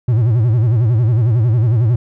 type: tone with vibrato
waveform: triangle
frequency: 115.3 Hz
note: A#2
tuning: 19 cents flat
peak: -8 dBFS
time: 0.08-1.96 s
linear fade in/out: 5 ms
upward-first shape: sine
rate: 11 Hz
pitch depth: 160 cents each way
effects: none